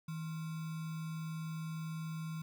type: tone with sample-and-hold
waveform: sine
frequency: 160.8 Hz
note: E3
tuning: 43 cents flat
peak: -38 dBFS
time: 0.08-2.42 s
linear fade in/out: 5 ms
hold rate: 1225 Hz
effects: none